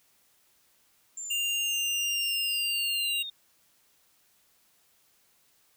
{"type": "linear sweep", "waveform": "sine", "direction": "down", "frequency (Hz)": [7310, 3626], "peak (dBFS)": -35, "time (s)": [1.17, 3.3], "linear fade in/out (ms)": 5}
{"type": "tone", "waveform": "square", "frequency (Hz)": 2794, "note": "F7", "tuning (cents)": 0, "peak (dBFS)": -28, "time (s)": [1.3, 3.23], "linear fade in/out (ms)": 10}
{"effects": ["white hiss -66 dBFS RMS until 5.76 s"]}